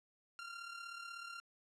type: tone with amplitude modulation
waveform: sawtooth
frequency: 1384 Hz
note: F6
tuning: 16 cents flat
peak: -40 dBFS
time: 0.39-1.4 s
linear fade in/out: 0 ms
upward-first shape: sine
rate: 36.3 Hz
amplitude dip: 55%
effects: low-pass 7000 Hz 12 dB/octave